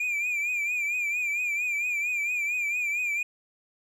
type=tone with vibrato; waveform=triangle; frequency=2400 Hz; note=D7; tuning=37 cents sharp; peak=-24 dBFS; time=0-3.23 s; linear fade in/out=5 ms; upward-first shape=triangle; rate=4.4 Hz; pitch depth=84 cents each way; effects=none